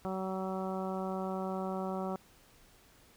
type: harmonic tone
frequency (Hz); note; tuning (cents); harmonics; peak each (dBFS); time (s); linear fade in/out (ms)
189; F#3; +37; 1 / 2 / 3 / 4 / 5 / 6 / 7; -37 / -40 / -41 / -41 / -46 / -47 / -47; 0.05-2.16; 0
effects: pink hiss -62 dBFS RMS until 3.16 s